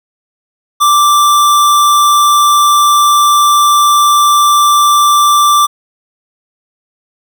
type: tone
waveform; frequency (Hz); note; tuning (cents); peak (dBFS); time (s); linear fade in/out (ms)
square; 1174.7; D6; 0; -6; 0.8-5.67; 20
effects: none